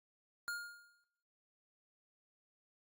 square tone with exponential decay, 1417 Hz, F6, 25 cents sharp, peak -37 dBFS, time 0.48-1.04 s, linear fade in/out 0 ms, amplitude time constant 120 ms, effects noise-tail reverb RT60 0.7 s tail -17 dB re dry + Opus 48 kbps

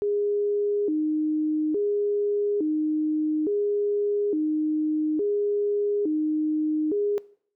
sine tone with vibrato, 355.6 Hz, F4, 31 cents sharp, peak -22 dBFS, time 0.02-7.18 s, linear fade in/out 0 ms, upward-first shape square, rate 0.58 Hz, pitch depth 250 cents each way, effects noise-tail reverb RT60 0.6 s tail -21 dB re dry

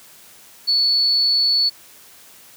sine tone, 4435 Hz, C#8, in tune, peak -14 dBFS, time 0.67-1.7 s, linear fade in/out 20 ms, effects white hiss -46 dBFS RMS until 2.56 s + high-pass 80 Hz 12 dB/octave

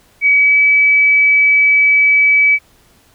sine tone with pitch glide, 2272 to 2290 Hz, C#7 to D7, +42 to -44 cents, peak -7 dBFS, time 0.21-2.59 s, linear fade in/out 50 ms, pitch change +14 cents, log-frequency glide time 0.35-0.57 s, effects pink hiss -51 dBFS RMS until 3.14 s

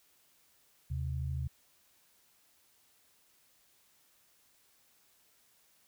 sine tone pair together, 77.78 / 130.81 Hz, D#2 / C3, 0 / 0 cents, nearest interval major sixth, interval 900 cents, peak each -35 / -36 dBFS, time 0.9-1.48 s, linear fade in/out 10 ms, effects white hiss -68 dBFS RMS until 5.87 s

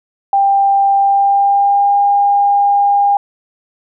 sine tone with pitch glide, 792 to 807.2 Hz, G5 to G#5, +18 to -49 cents, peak -8 dBFS, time 0.33-3.17 s, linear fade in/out 2 ms, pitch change +33 cents, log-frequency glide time 0.97-1.97 s, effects none

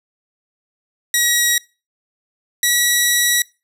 10% pulse tone pair in turn, 1912 / 1933.1 Hz, A#6 / B6, +43 / -38 cents, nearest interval unison, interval 19 cents, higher second, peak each -4 dBFS, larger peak neither, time 1.14-1.58 / 2.63-3.42 s, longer second, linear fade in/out 2 ms, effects noise-tail reverb RT60 0.3 s tail -24 dB re dry

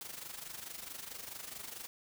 white noise with amplitude modulation, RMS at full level -43 dBFS, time 0.01-1.87 s, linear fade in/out 0 ms, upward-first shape sine, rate 24.6 Hz, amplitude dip 70%, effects none

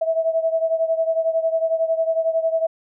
sine beating tone pair, 649 / 660 Hz, E5 / E5, -27 / +2 cents, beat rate 11 Hz, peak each -19 / -23 dBFS, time 0.01-2.67 s, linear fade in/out 10 ms, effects none

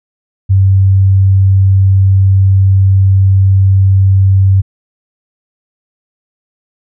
sine tone, 96.4 Hz, G2, 28 cents flat, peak -4 dBFS, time 0.49-4.62 s, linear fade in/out 20 ms, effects none

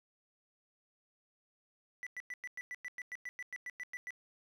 triangle tone bursts, 1975.5 Hz, B6, in tune, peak -38 dBFS, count 16, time 2.03-4.106 s, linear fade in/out 0 ms, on 36 ms, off 100 ms, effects none

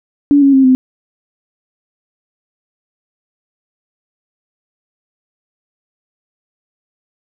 sine tone with pitch steps, 286.2 / 276.5 / 267 / 257.9 Hz, D4 / C#4 / C4 / C4, -45 / -4 / +35 / -25 cents, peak -5 dBFS, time 0.31-0.75 s, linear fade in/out 0 ms, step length 110 ms, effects none

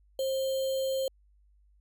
sine tone with sample-and-hold, 532 Hz, C5, 29 cents sharp, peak -27 dBFS, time 0.19-1.08 s, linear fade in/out 2 ms, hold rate 3675 Hz, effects added 50 Hz sine -60 dBFS peak until 1.8 s

